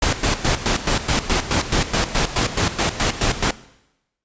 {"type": "noise with tremolo", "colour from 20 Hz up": "pink", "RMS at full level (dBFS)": -18, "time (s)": [0.02, 3.51], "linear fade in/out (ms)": 5, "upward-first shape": "square", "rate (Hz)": 4.7, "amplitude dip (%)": 75, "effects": ["noise-tail reverb RT60 0.9 s tail -19 dB re dry", "resampled to 16000 Hz"]}